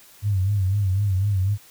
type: tone with vibrato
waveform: sine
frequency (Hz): 98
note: G2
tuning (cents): 0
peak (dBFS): -18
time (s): 0.22-1.58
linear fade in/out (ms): 50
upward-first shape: sine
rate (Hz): 4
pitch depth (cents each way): 100
effects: white hiss -50 dBFS RMS until 1.7 s